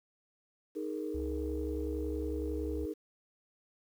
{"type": "chord", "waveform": "sine", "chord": "D# suspended fourth", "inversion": "none", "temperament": "equal", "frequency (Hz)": [311.1, 415.3, 466.2], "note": ["D#4", "G#4", "A#4"], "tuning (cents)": [0, 0, 0], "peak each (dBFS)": [-37, -39, -40], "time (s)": [0.75, 2.94], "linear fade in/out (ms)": 20}
{"type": "tone", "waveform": "sine", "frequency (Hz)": 69.3, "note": "C#2", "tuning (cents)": 0, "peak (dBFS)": -36, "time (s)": [1.14, 2.86], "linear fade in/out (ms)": 10}
{"effects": ["tanh soft clip ceiling -24 dBFS", "10-bit"]}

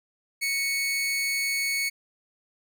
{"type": "tone with amplitude modulation", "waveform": "sawtooth", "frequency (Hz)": 2217, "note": "C#7", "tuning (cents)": 0, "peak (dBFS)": -20, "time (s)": [0.41, 1.9], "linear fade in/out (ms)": 20, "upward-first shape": "sine", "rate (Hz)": 287, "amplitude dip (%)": 30, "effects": []}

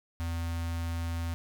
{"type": "tone with notch filter", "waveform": "square", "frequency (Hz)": 83.6, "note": "E2", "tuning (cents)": 25, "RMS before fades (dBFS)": -33, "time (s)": [0.2, 1.34], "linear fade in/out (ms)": 0, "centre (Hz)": 440, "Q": 1.4, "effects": []}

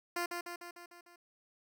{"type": "tone with echo", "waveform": "10% pulse", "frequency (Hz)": 347.9, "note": "F4", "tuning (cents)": -7, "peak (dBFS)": -25, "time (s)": [0.16, 0.26], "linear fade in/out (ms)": 5, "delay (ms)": 150, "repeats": 6, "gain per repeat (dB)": -4, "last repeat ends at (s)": 1.16, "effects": []}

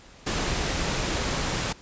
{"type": "noise", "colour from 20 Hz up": "pink", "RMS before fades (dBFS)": -27, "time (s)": [0.26, 1.73], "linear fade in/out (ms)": 10, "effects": ["pink hiss -50 dBFS RMS until 1.81 s", "resampled to 16000 Hz"]}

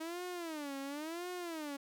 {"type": "tone with vibrato", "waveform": "sawtooth", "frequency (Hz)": 314.2, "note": "D#4", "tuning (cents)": 17, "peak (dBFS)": -36, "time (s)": [0, 1.77], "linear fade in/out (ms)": 10, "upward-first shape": "sine", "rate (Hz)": 0.95, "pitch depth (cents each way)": 240, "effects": []}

